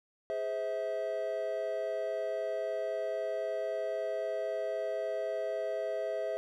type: chord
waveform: triangle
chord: Ab augmented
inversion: none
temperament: just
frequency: 415.3 / 519.1 / 648.9 Hz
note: Ab4 / C5 / E5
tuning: 0 / -14 / -27 cents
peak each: -37 / -36 / -32 dBFS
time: 0.3-6.37 s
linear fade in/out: 0 ms
effects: none